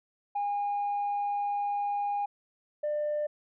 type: tone pair in turn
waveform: sine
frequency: 815 / 596.9 Hz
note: G#5 / D5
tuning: -33 / +28 cents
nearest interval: perfect fourth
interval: 539 cents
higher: first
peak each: -26 dBFS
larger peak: neither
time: 0.35-2.26 / 2.83-3.27 s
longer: first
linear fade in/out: 10 ms
effects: tanh soft clip ceiling -25 dBFS